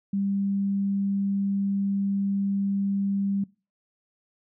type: tone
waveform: sine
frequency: 198 Hz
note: G3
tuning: 18 cents sharp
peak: -23 dBFS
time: 0.13-3.44 s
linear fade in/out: 5 ms
effects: noise-tail reverb RT60 0.3 s tail -22 dB re dry